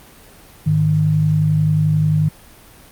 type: tone pair together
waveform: sine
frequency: 102.9 / 154.18 Hz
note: G#2 / D#3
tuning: -16 / -15 cents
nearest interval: perfect fifth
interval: 701 cents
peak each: -20 / -13 dBFS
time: 0.66-2.29 s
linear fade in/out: 10 ms
effects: pink hiss -44 dBFS RMS until 2.91 s + Opus 32 kbps